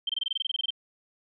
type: tone bursts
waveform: sine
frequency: 3136 Hz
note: G7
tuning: in tune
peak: -25 dBFS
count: 14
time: 0.07-0.705 s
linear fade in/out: 5 ms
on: 24 ms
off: 23 ms
effects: none